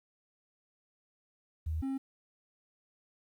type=tone pair in turn; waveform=sine / triangle; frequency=79.1 / 268.6 Hz; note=D#2 / C4; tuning=+29 / +46 cents; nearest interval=octave + major sixth; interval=2117 cents; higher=second; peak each=-31 / -30 dBFS; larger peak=second; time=1.66-1.82 / 1.82-1.98 s; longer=neither; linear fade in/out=10 ms; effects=11-bit